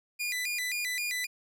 sawtooth tone with vibrato, 2200 Hz, C#7, 14 cents flat, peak -27 dBFS, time 0.19-1.27 s, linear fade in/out 20 ms, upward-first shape square, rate 3.8 Hz, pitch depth 170 cents each way, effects none

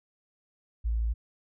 sine tone, 56.3 Hz, A1, 40 cents sharp, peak -25 dBFS, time 0.84-1.14 s, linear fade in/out 20 ms, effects none

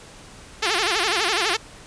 5% pulse tone with vibrato, 391.3 Hz, G4, 3 cents flat, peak -8 dBFS, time 0.62-1.57 s, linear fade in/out 10 ms, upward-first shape sine, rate 12 Hz, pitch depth 240 cents each way, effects pink hiss -44 dBFS RMS until 1.86 s + resampled to 22050 Hz

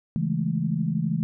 sine chord, A major seventh, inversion first, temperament equal, 138.59 / 164.81 / 207.7 / 220 Hz, C#3 / E3 / G#3 / A3, 0 / 0 / 0 / 0 cents, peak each -30 / -25 / -30 / -30 dBFS, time 0.16-1.23 s, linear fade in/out 0 ms, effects none

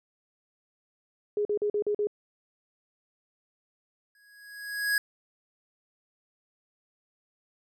sine tone bursts, 415.3 Hz, G#4, in tune, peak -24 dBFS, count 6, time 1.37-2.071 s, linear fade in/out 2 ms, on 81 ms, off 43 ms
square tone with exponential growth, 1661.2 Hz, G#6, in tune, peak -22 dBFS, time 4.15-4.98 s, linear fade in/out 2 ms, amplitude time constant 180 ms
effects none

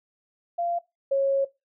sine tone pair in turn, 690 / 547.7 Hz, F5 / C#5, -21 / -21 cents, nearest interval major third, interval 400 cents, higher first, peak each -24 / -19 dBFS, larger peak second, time 0.58-0.79 / 1.11-1.45 s, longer second, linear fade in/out 10 ms, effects noise-tail reverb RT60 0.2 s tail -19 dB re dry

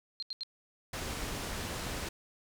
sine tone bursts, 4186 Hz, C8, in tune, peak -35 dBFS, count 3, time 0.2-0.433 s, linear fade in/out 0 ms, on 25 ms, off 79 ms
pink low-pass noise, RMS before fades -38 dBFS, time 0.93-2.09 s, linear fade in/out 5 ms, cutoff 10000 Hz, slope 12 dB/octave
effects none

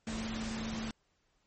sine tone in noise, 222.3 Hz, A3, 18 cents sharp, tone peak -37 dBFS, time 0.07-0.91 s, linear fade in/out 2 ms, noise pink, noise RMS -41 dBFS, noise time 0.07-0.91 s, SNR +1 dB, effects pink hiss -75 dBFS RMS until 1.46 s + MP3 32 kbps

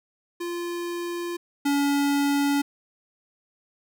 square tone pair in turn, 346.4 / 283.7 Hz, F4 / C#4, -14 / +40 cents, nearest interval minor third, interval 346 cents, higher first, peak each -29 / -21 dBFS, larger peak second, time 0.4-1.37 / 1.65-2.62 s, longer neither, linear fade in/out 10 ms, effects none

